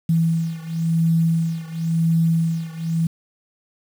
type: beating tone pair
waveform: sine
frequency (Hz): 164.2 / 165.15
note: E3 / E3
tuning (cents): -6 / +4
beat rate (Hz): 0.95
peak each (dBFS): -19 / -21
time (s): 0.09-3.07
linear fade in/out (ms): 5
effects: 7-bit